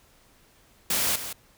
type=noise with echo; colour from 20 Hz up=white; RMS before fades=-25 dBFS; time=0.9-1.16 s; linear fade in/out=5 ms; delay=170 ms; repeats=1; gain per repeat=-10 dB; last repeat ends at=1.33 s; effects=pink hiss -59 dBFS RMS until 1.57 s